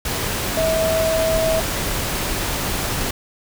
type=tone in noise; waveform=sine; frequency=646 Hz; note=E5; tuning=35 cents flat; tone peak=-17 dBFS; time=0.57-1.6 s; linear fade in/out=5 ms; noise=pink; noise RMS=-23 dBFS; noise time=0.05-3.11 s; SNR=+3 dB; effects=none